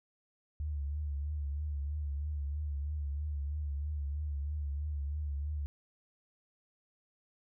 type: tone with vibrato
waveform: sine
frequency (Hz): 73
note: D2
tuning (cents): -10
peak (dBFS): -33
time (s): 0.6-5.66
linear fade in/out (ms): 0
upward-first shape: triangle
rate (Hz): 3.1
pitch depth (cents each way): 80
effects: none